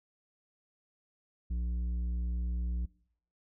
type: tone with tanh clipping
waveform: triangle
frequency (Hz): 59.7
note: A#1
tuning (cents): +42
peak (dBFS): -32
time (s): 1.5-2.86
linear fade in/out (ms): 10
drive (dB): 12
effects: noise-tail reverb RT60 0.7 s tail -23 dB re dry